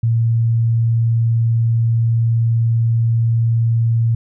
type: tone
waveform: sine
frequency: 115.1 Hz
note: A#2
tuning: 22 cents flat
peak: -12 dBFS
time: 0.03-4.15 s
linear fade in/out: 5 ms
effects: none